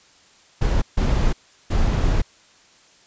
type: noise bursts at uneven times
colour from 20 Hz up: brown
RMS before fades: -18 dBFS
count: 3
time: 0.61-0.82 / 0.97-1.33 / 1.7-2.22 s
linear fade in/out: 10 ms
effects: white hiss -53 dBFS RMS until 3.06 s + resampled to 16000 Hz